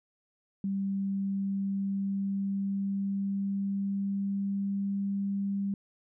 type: tone with pitch glide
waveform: sine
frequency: 196 to 198.39 Hz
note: G3 to G3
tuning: 0 to +21 cents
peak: -28 dBFS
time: 0.64-5.74 s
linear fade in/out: 2 ms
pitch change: +21 cents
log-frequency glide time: 1.06-4.99 s
effects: none